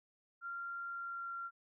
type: tone with pitch glide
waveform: sine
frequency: 1385 to 1376.2 Hz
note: F6 to F6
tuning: -15 to -26 cents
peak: -40 dBFS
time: 0.41-1.51 s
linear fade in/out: 50 ms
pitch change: -11 cents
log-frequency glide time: 0.87-1.32 s
effects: none